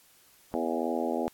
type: harmonic tone with a mistuned harmonic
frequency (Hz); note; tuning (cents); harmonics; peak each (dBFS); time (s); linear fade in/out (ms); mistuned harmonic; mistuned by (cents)
82.41; E2; 0; 3 / 4 / 5 / 6 / 7 / 8 / 9 / 10; -33 / -34 / -35 / -36 / -36 / -37 / -38 / -38; 0.54-1.28; 0; 9; -16
effects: white hiss -60 dBFS RMS until 1.33 s + AAC 64 kbps